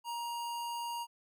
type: tone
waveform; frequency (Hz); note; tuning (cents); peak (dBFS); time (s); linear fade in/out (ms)
square; 943; A#5; +20; -37; 0.04-1.07; 50
effects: none